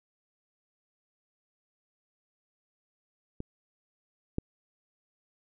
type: clicks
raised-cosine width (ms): 3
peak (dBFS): -23 / -16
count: 2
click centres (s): 3.404 / 4.384
effects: none